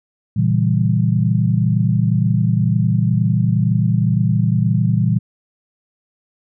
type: chord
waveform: sine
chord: A# diminished seventh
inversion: none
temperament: equal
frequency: 116.54 / 138.59 / 164.81 / 196 Hz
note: A#2 / C#3 / E3 / G3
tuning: 0 / 0 / 0 / 0 cents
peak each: -16 / -22 / -18 / -20 dBFS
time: 0.36-5.19 s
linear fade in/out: 10 ms
effects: none